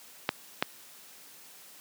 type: clicks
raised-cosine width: 0.3 ms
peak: -8 dBFS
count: 2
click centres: 0.291 / 0.625 s
effects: white hiss -52 dBFS RMS until 1.8 s + high-pass 150 Hz 12 dB/octave